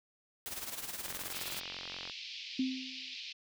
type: noise with tremolo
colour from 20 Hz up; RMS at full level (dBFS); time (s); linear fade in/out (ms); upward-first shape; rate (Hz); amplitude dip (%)
white; -39; 0.46-1.6; 0; sine; 19; 65
type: click train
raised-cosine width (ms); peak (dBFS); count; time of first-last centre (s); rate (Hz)
0.3; -28; 48; 1.06-2.098; 45.3
type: band-pass noise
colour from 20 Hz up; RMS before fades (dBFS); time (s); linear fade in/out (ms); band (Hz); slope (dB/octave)
pink; -45; 1.33-3.33; 10; 2400 to 5100; 48
type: tone with exponential decay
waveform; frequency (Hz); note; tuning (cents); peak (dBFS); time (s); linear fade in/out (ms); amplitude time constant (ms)
sine; 260.4; C4; -8; -27; 2.59-3.15; 5; 120
effects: none

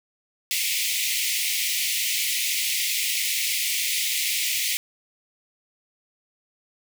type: high-pass noise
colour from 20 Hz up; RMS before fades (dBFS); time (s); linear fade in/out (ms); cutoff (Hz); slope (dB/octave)
pink; -25; 0.51-4.77; 0; 2000; 96
effects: none

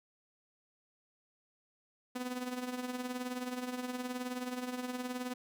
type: tone with tremolo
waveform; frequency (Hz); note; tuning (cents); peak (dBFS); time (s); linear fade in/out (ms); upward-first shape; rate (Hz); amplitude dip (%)
sawtooth; 250; B3; +21; -30; 2.15-5.34; 10; triangle; 19; 70
effects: none

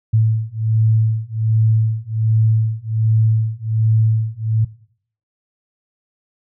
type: beating tone pair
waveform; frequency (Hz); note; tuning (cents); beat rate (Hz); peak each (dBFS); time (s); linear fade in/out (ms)
sine; 110 / 111.3; A2 / A2; 0 / +20; 1.3; -16; 0.13-4.65; 10
effects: noise-tail reverb RT60 0.6 s tail -20 dB re dry

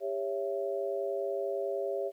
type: chord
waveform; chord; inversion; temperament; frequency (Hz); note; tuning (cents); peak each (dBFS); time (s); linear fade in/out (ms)
sine; C# diminished; second; just; 399.1 / 554.4 / 665.2; G4 / C#5 / E5; +31 / 0 / +16; -34 / -34 / -37; 0-2.12; 50
effects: 11-bit

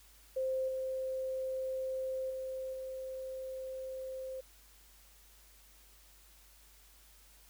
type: tone with level steps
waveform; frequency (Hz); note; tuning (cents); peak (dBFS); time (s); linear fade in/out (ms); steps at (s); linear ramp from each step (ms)
sine; 523; C5; -1; -31 / -34 / -37 / -39; 0.36-4.41; 10; 0.68 / 2.3 / 2.73; 5
effects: added 50 Hz sine -62 dBFS peak until 7.49 s + white hiss -62 dBFS RMS until 7.49 s

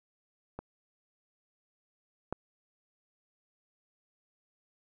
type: clicks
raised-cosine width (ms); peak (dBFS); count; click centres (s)
1; -25 / -19; 2; 0.59 / 2.326
effects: none

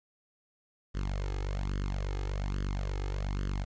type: tone with flanger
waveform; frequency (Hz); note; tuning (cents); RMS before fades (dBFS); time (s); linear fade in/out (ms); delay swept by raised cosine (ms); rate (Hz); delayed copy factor
sawtooth; 48.35; G1; -23; -33; 0.94-3.65; 20; 0.62 to 2.42; 1.2; +0.85
effects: resampled to 16000 Hz + 10-bit

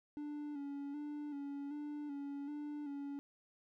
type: tone with vibrato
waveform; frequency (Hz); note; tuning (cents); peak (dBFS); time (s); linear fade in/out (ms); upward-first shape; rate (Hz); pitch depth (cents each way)
triangle; 288.6; D4; -30; -39; 0.17-3.19; 0; square; 1.3; 38
effects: none

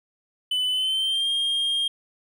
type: tone with pitch glide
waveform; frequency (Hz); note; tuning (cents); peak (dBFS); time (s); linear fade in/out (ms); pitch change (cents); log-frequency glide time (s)
triangle; 3004 to 3220; F#7 to G7; +26 to +46; -20; 0.51-1.88; 5; +120; 0.7-1.3
effects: none

